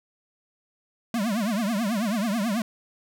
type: tone with vibrato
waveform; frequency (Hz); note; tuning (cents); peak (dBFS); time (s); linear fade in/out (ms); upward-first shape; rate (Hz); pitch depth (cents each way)
square; 215.7; A3; -34; -24; 1.14-2.62; 2; triangle; 9.2; 240
effects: none